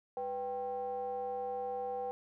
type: ring-modulated tone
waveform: triangle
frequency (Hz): 144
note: D3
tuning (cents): -34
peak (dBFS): -30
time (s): 0.17-2.11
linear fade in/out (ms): 0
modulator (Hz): 639
effects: none